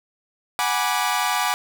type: chord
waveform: sawtooth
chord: G# half-diminished seventh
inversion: third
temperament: equal with one note detuned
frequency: 740 / 830.6 / 977 / 1174.7 Hz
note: F#5 / G#5 / B5 / D6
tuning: 0 / 0 / -19 / 0 cents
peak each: -22 dBFS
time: 0.59-1.54 s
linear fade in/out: 0 ms
effects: 8-bit